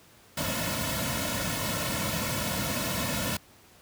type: noise with comb filter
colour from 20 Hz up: pink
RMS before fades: -30 dBFS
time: 0.37-3.37 s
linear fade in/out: 5 ms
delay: 2.5 ms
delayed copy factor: -0.95
effects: pink hiss -56 dBFS RMS until 3.81 s + high-pass 60 Hz 12 dB/octave